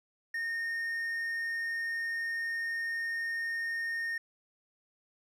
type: tone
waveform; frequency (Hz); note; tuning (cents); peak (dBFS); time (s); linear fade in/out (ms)
triangle; 1838; A#6; -25; -30; 0.34-4.18; 5
effects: none